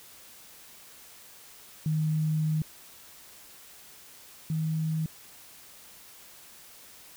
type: tone pair in turn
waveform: sine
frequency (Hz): 155.56 / 158.55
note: D#3 / D#3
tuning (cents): 0 / +33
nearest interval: unison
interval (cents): 33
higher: second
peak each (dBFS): -24 / -26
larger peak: first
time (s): 1.86-2.62 / 4.5-5.06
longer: first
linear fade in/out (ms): 2
effects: white hiss -51 dBFS RMS until 7.16 s